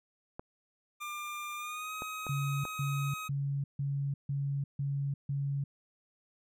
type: clicks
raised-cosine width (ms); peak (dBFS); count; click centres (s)
1; -26; 4; 0.395 / 2.021 / 2.267 / 2.653
type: tone with pitch glide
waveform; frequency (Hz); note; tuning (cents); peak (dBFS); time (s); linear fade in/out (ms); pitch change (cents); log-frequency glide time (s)
25% pulse; 1196 to 1263.5; D6 to D#6; +31 to +26; -34; 1-3.29; 20; +95; 1.56-1.92
type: tone bursts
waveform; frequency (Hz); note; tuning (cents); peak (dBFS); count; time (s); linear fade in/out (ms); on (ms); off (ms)
sine; 140; C#3; +18; -30; 7; 2.29-5.64; 5; 350; 150
effects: none